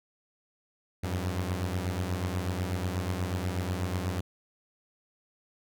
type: beating tone pair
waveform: sawtooth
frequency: 89 / 97.2 Hz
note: F2 / G2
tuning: +33 / -14 cents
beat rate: 8.2 Hz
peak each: -27 / -30 dBFS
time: 1.03-4.21 s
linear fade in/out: 10 ms
effects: none